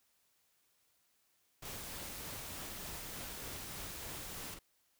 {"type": "noise with tremolo", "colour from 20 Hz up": "pink", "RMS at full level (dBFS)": -47, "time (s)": [1.62, 4.59], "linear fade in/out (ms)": 5, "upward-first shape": "sine", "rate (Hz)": 3.3, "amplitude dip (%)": 35}
{"type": "noise", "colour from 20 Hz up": "white", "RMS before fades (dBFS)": -48, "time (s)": [1.65, 4.54], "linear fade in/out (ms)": 2}
{"effects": ["white hiss -75 dBFS RMS until 4.99 s"]}